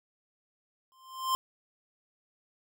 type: tone with exponential growth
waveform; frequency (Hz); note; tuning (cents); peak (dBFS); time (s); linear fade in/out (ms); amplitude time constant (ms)
square; 1046.5; C6; 0; -24; 0.92-1.35; 0; 93
effects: none